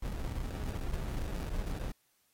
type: noise with sample-and-hold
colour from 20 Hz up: brown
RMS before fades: -36 dBFS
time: 0.02-1.92 s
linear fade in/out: 10 ms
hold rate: 1050 Hz
effects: white hiss -73 dBFS RMS until 2.33 s + AAC 48 kbps